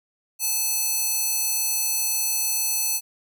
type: tone with high-pass filter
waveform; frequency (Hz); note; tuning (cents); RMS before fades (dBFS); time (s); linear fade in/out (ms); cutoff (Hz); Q
square; 867; A5; -26; -24; 0.39-3.01; 50; 7100; 0.77
effects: none